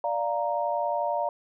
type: chord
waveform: sine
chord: Bb major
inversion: first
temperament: equal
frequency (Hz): 587.3 / 698.5 / 932.3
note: D5 / F5 / Bb5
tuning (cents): 0 / 0 / 0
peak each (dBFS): -29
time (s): 0.04-1.29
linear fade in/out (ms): 2
effects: none